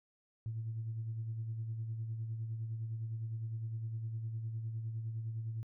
sine tone with tremolo, 112.5 Hz, A2, 39 cents sharp, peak -34 dBFS, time 0.46-5.63 s, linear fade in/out 0 ms, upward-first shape sine, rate 9.8 Hz, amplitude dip 45%, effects tanh soft clip ceiling -31 dBFS

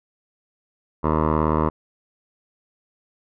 10% pulse tone with low-pass filter, 77.78 Hz, D#2, in tune, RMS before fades -20 dBFS, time 1.03-1.7 s, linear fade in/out 20 ms, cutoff 990 Hz, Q 3.6, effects none

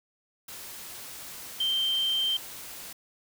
sine tone in noise, 3136 Hz, G7, in tune, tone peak -24 dBFS, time 1.6-2.37 s, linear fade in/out 5 ms, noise white, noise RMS -42 dBFS, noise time 0.48-2.93 s, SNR +15 dB, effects none

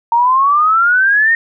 sine exponential sweep, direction up, 919 to 1864.7 Hz, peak -8 dBFS, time 0.12-1.35 s, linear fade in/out 2 ms, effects none

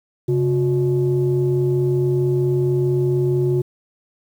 sine tone pair together, 135.4 / 361.7 Hz, C#3 / F#4, -40 / -39 cents, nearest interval octave + perfect fourth, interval 1701 cents, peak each -17 dBFS, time 0.28-3.62 s, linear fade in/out 10 ms, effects tanh soft clip ceiling -10 dBFS + 8-bit

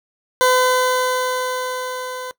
20% pulse tone with level ramp, 507 Hz, B4, 45 cents sharp, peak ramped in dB -7 to -23 dBFS, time 0.41-2.31 s, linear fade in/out 0 ms, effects noise-tail reverb RT60 0.1 s tail -19 dB re dry

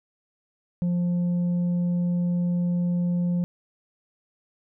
triangle tone with tanh clipping, 175.6 Hz, F3, 10 cents sharp, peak -22 dBFS, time 0.82-3.44 s, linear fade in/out 0 ms, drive 8 dB, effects none

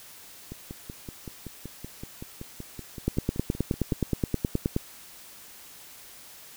two click trains, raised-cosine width 3 ms, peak -24 / -11 dBFS, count 19 / 17, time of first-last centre 0.52-3.929 / 3.08-4.764 s, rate 5.28 / 9.5 Hz, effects white hiss -48 dBFS RMS until 6.56 s

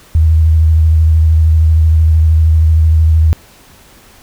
sine tone with vibrato, 79.6 Hz, D#2, 40 cents sharp, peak -5 dBFS, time 0.15-3.33 s, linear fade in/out 0 ms, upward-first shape square, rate 13 Hz, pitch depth 25 cents each way, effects pink hiss -42 dBFS RMS until 4.22 s

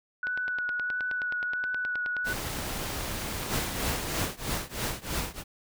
sine tone with vibrato, 1476 Hz, F#6, 5 cents flat, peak -28 dBFS, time 0.23-2.33 s, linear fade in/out 2 ms, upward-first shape sine, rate 1.5 Hz, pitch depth 17 cents each way
click train, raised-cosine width 0.3 ms, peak -22 dBFS, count 32, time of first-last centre 0.27-3.537 s, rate 9.49 Hz
pink noise, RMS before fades -34 dBFS, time 2.24-4.29 s, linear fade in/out 50 ms
pink noise with tremolo, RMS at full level -29 dBFS, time 3.48-5.44 s, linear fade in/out 50 ms, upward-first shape triangle, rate 3.1 Hz, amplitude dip 95%
effects none

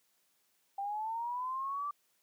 sine linear sweep, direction up, 784 to 1174.7 Hz, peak -34 dBFS, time 0.78-1.91 s, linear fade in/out 5 ms, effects white hiss -74 dBFS RMS until 2.22 s + high-pass 150 Hz 12 dB/octave

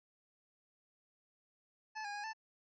25% pulse tone with pitch steps, 867 / 818 / 824 / 882 Hz, A5 / G#5 / G#5 / A5, -26 / -26 / -14 / +4 cents, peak -37 dBFS, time 1.95-2.334 s, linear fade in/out 20 ms, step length 96 ms, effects resampled to 16000 Hz

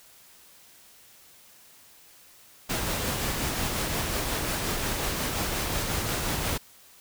pink noise with tremolo, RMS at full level -28 dBFS, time 2.69-6.58 s, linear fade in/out 10 ms, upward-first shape sine, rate 5.6 Hz, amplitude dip 25%, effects white hiss -54 dBFS RMS until 7 s

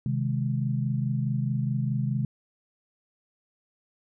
sine chord, Ab major, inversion first, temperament equal, 130.81 / 155.56 / 207.7 Hz, C3 / Eb3 / Ab3, 0 / 0 / 0 cents, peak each -26 / -31 / -31 dBFS, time 0.06-2.25 s, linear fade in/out 2 ms, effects none

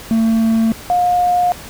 triangle / sine tone pair in turn, 224.7 / 713.4 Hz, A3 / F5, +37 / +37 cents, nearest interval octave + minor sixth, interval 2000 cents, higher second, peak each -9 / -11 dBFS, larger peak first, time 0.11-0.72 / 0.9-1.52 s, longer second, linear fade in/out 0 ms, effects pink hiss -34 dBFS RMS until 1.69 s

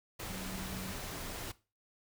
sine tone in noise, 188.5 Hz, F#3, 32 cents sharp, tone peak -43 dBFS, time 0.29-0.92 s, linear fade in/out 10 ms, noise pink, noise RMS -42 dBFS, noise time 0.19-1.52 s, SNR -4 dB, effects noise-tail reverb RT60 0.3 s tail -18 dB re dry

